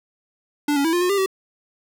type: tone with pitch steps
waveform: square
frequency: 292.6 / 280.9 / 326.5 / 351.4 / 359.7 / 399.1 / 383 Hz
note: D4 / C#4 / E4 / F4 / F#4 / G4 / G4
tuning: -6 / +23 / -17 / +11 / -49 / +31 / -40 cents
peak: -18 dBFS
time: 0.68-1.261 s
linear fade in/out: 5 ms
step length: 83 ms
effects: none